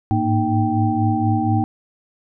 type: tone cluster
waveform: sine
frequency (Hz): 104.5 / 108.7 / 232.6 / 308.6 / 781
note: G#2 / A2 / A#3 / D#4 / G5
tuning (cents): +11 / -21 / -4 / -14 / -7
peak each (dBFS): -22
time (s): 0.11-1.64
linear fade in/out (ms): 0
effects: none